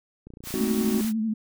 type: click train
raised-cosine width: 3 ms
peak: -30 dBFS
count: 24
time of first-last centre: 0.27-1.047 s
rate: 29.6 Hz
type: high-pass noise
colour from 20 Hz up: white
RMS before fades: -36 dBFS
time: 0.43-1.13 s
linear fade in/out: 50 ms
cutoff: 560 Hz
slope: 48 dB/octave
type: chord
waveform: triangle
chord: Ab dominant seventh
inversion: none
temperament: just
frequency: 207.7 / 259.6 / 311.5 / 373.8 Hz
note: Ab3 / C4 / Eb4 / Gb4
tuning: 0 / -13 / +2 / +18 cents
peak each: -30 / -28 / -31 / -27 dBFS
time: 0.54-1.01 s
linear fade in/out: 0 ms
type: tone with vibrato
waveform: sine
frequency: 220 Hz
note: A3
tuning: in tune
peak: -23 dBFS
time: 0.6-1.34 s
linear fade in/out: 10 ms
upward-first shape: sine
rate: 11 Hz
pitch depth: 50 cents each way
effects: none